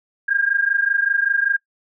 sine tone pair together, 1602 / 1627.2 Hz, G6 / G#6, +37 / -36 cents, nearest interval unison, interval 27 cents, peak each -19 dBFS, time 0.28-1.57 s, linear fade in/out 10 ms, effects noise-tail reverb RT60 0.1 s tail -21 dB re dry

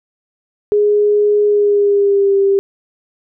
sine tone with pitch glide, 415.3 to 394.3 Hz, G#4 to G4, 0 to +10 cents, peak -9 dBFS, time 0.72-2.59 s, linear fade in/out 0 ms, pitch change -90 cents, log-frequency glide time 1.46-2.37 s, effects none

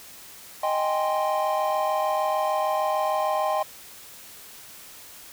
triangle chord, Ab major seventh, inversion second, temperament equal, 622.3 / 784 / 830.6 / 1046.5 Hz, Eb5 / G5 / Ab5 / C6, 0 / 0 / 0 / 0 cents, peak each -24 / -25 / -30 / -26 dBFS, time 0.63-3.63 s, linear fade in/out 5 ms, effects white hiss -45 dBFS RMS until 5.32 s

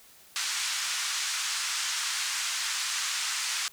white band-pass noise, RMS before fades -31 dBFS, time 0.36-3.68 s, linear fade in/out 0 ms, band 1100 to 7700 Hz, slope 24 dB/octave, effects white hiss -55 dBFS RMS until 3.72 s

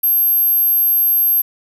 sine tone, 12490 Hz, G9, 7 cents flat, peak -11 dBFS, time 0.03-1.42 s, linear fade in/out 10 ms, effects 7-bit

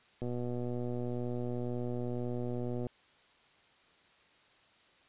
click train, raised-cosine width 2 ms, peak -25 dBFS, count 324, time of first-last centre 0.22-2.868 s, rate 122 Hz, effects white hiss -64 dBFS RMS until 5.08 s + resampled to 8000 Hz

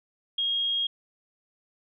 sine tone, 3262 Hz, G#7, 32 cents flat, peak -24 dBFS, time 0.38-0.87 s, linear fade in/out 5 ms, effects none

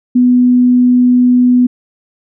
sine tone, 247.9 Hz, B3, 7 cents sharp, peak -5 dBFS, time 0.15-1.67 s, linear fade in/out 10 ms, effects none

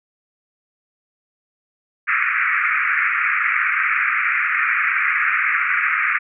white band-pass noise, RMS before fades -19 dBFS, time 2.07-6.19 s, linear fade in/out 20 ms, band 1200 to 2400 Hz, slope 96 dB/octave, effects none

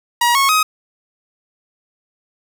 sawtooth tone with pitch steps, 955 / 1097 / 1260.1 Hz, A#5 / C#6 / D#6, +42 / -18 / +22 cents, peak -8 dBFS, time 0.21-0.63 s, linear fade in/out 5 ms, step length 140 ms, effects 8-bit

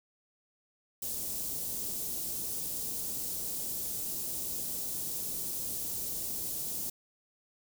white band-stop noise, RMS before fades -36 dBFS, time 1.02-6.9 s, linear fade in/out 5 ms, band 440 to 6600 Hz, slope 12 dB/octave, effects none

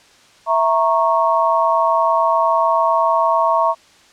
sine chord, A# diminished, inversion second, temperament equal with one note detuned, 659.3 / 932.3 / 1101.1 Hz, E5 / A#5 / C#6, 0 / 0 / -12 cents, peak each -17 dBFS, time 0.46-3.75 s, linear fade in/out 50 ms, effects white hiss -49 dBFS RMS until 4.12 s + low-pass 6000 Hz 12 dB/octave

